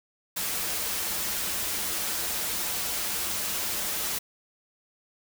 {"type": "noise with comb filter", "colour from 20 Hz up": "white", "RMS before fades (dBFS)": -30, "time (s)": [0.36, 4.19], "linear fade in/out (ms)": 10, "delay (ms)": 7.5, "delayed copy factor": -0.5, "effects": []}